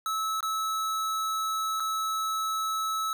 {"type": "tone with dropouts", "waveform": "square", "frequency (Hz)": 1300, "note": "E6", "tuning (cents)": -24, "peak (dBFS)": -28, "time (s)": [0.06, 3.13], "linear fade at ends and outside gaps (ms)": 1, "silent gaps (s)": [[0.406, 0.428], [1.799, 1.803]], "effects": []}